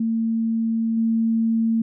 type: tone with level steps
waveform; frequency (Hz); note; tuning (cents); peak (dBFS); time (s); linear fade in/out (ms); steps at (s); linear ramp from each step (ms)
sine; 226.1; A3; +47; -19 / -17; 0-1.82; 5; 0.97; 5
effects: none